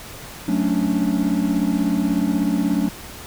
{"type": "chord", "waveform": "triangle", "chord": "D major seventh", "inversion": "first", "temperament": "equal", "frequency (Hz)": [185, 220, 277.2, 293.7], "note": ["F#3", "A3", "C#4", "D4"], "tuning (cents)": [0, 0, 0, 0], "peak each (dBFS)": -21, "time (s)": [0.48, 2.89], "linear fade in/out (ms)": 5, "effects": ["pink hiss -37 dBFS RMS until 3.26 s"]}